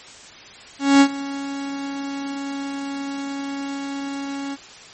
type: tone with ADSR envelope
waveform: 45% pulse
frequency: 277.7 Hz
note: C#4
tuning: 3 cents sharp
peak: -8 dBFS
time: 0.79-4.57 s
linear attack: 220 ms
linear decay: 68 ms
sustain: -18 dB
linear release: 38 ms
effects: white hiss -42 dBFS RMS until 4.93 s + MP3 32 kbps